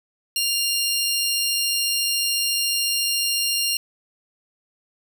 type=tone pair together; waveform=20% pulse; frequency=2794 / 4238 Hz; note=F7 / C8; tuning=0 / +21 cents; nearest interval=perfect fifth; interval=721 cents; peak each=-18 dBFS; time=0.36-3.77 s; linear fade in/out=2 ms; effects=none